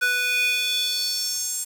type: tone with high-pass filter sweep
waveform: square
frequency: 493.9 Hz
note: B4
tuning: in tune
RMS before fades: -24 dBFS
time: 0.01-1.65 s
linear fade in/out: 20 ms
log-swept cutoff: 1600 to 8000 Hz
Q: 4.2
effects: 7-bit